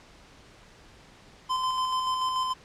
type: tone with tremolo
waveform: square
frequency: 1029 Hz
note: C6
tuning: 29 cents flat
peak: -25 dBFS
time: 1.49-2.54 s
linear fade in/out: 20 ms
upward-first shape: square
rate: 6.9 Hz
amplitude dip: 30%
effects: pink hiss -53 dBFS RMS until 2.64 s + low-pass 6000 Hz 12 dB/octave